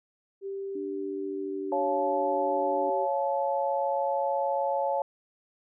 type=tone with pitch glide; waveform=sine; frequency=392 to 385.7 Hz; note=G4 to G4; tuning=0 to -28 cents; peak=-32 dBFS; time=0.41-3.08 s; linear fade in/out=50 ms; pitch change=-28 cents; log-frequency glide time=0.7-1.65 s
type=tone; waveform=sine; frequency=293.7 Hz; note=D4; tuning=in tune; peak=-35 dBFS; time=0.75-2.9 s; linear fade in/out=5 ms
type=chord; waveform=sine; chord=Db augmented; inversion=none; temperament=just; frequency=554.4 / 693 / 866.2 Hz; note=Db5 / F5 / A5; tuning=0 / -14 / -27 cents; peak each=-28 / -32 / -29 dBFS; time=1.72-5.02 s; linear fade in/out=2 ms
effects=none